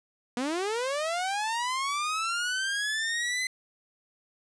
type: linear sweep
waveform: sawtooth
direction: up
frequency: 235.1 to 2049 Hz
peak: -24 dBFS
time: 0.37-3.47 s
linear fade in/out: 2 ms
effects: resampled to 22050 Hz + 11-bit

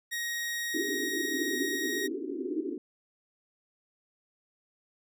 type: tone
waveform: sawtooth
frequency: 1882 Hz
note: A#6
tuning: 16 cents sharp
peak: -28 dBFS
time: 0.11-2.08 s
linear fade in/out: 20 ms
type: band-pass noise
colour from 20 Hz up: white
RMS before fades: -34 dBFS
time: 0.74-2.78 s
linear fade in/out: 5 ms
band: 260 to 410 Hz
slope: 96 dB/octave
effects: none

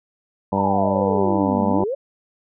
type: harmonic tone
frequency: 98 Hz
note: G2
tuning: in tune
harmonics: 1 / 2 / 3 / 4 / 5 / 6 / 7 / 8 / 9 / 10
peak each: -29 / -22 / -29 / -31 / -27 / -26 / -32 / -30 / -26 / -29 dBFS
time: 0.52-1.84 s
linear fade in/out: 5 ms
type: exponential two-way sweep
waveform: sine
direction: down then up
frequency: 965 to 209.6 to 580 Hz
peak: -21 dBFS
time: 0.56-1.95 s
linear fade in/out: 10 ms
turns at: 1.67 s
effects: none

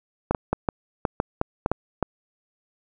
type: clicks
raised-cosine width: 1 ms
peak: -7 dBFS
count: 10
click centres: 0.31 / 0.348 / 0.53 / 0.688 / 1.052 / 1.201 / 1.414 / 1.661 / 1.716 / 2.027 s
effects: none

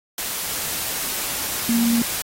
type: tone in noise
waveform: sine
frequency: 233.1 Hz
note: A#3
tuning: in tune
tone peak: -16 dBFS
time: 1.69-2.02 s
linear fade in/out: 2 ms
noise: white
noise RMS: -26 dBFS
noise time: 0.18-2.22 s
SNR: +7 dB
effects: AAC 48 kbps

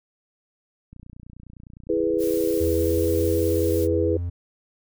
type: click train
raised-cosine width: 5 ms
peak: -31 dBFS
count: 75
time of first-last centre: 0.93-3.413 s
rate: 29.8 Hz
type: chord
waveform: sine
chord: E major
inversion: none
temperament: equal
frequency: 329.6 / 415.3 / 493.9 Hz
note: E4 / G#4 / B4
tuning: 0 / 0 / 0 cents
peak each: -24 dBFS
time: 1.89-4.17 s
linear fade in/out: 5 ms
type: noise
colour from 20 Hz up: blue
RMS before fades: -37 dBFS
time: 2.18-3.88 s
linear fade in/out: 50 ms
type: tone with pitch glide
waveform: triangle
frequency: 82.41 to 87.06 Hz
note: E2 to F2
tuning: 0 to -5 cents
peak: -23 dBFS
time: 2.6-4.3 s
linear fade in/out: 10 ms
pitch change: +95 cents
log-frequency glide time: 2.83-3.2 s
effects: none

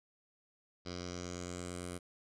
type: tone with low-pass filter sweep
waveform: 10% pulse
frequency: 88.8 Hz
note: F2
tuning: 29 cents sharp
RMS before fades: -43 dBFS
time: 0.85-1.99 s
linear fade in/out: 20 ms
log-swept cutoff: 4900 to 9900 Hz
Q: 4.3
effects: none

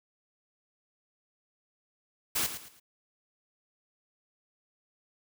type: noise with echo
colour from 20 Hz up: white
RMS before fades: -29 dBFS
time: 2.35-2.47 s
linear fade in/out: 10 ms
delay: 110 ms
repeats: 3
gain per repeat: -10 dB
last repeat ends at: 2.8 s
effects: none

